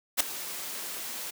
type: noise with ADSR envelope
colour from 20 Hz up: white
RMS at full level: -21 dBFS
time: 0.17-1.31 s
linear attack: 33 ms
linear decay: 6 ms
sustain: -16 dB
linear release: 13 ms
effects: high-pass 200 Hz 12 dB/octave